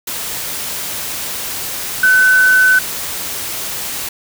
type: tone in noise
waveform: sine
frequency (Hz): 1512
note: F#6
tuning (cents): +37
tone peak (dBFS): -7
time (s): 2.03-2.79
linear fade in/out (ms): 5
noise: white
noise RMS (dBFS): -23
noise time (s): 0.07-4.09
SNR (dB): +13
effects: none